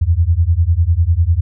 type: beating tone pair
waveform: sine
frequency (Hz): 79.6 / 89.6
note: D#2 / F2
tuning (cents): +40 / +45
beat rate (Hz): 10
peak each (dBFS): -13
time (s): 0.01-1.41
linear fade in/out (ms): 10
effects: none